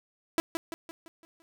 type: tone with echo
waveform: sawtooth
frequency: 329.6 Hz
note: E4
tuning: in tune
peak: -19 dBFS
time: 0.38-0.4 s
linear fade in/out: 0 ms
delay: 170 ms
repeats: 6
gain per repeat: -6 dB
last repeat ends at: 1.42 s
effects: none